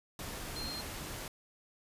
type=tone in noise; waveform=sine; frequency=4202 Hz; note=C8; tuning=7 cents sharp; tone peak=-40 dBFS; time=0.56-0.81 s; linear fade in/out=2 ms; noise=pink; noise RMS=-42 dBFS; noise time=0.19-1.28 s; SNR=-1 dB; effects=resampled to 32000 Hz